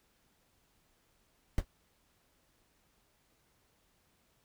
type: noise with exponential decay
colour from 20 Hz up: brown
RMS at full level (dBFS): -23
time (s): 1.58-1.65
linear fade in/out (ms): 1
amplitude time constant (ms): 15
effects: pink hiss -72 dBFS RMS until 4.44 s